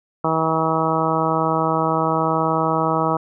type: harmonic tone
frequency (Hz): 160.6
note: E3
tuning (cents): -45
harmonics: 1 / 2 / 3 / 4 / 5 / 6 / 7 / 8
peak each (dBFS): -25 / -25 / -25 / -25 / -25 / -25 / -25 / -25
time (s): 0.24-3.17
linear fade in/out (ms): 5
effects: none